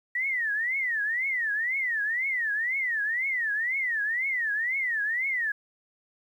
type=tone with vibrato; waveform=sine; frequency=1903 Hz; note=A#6; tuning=35 cents sharp; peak=-25 dBFS; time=0.15-5.52 s; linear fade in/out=5 ms; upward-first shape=triangle; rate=2 Hz; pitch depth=270 cents each way; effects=10-bit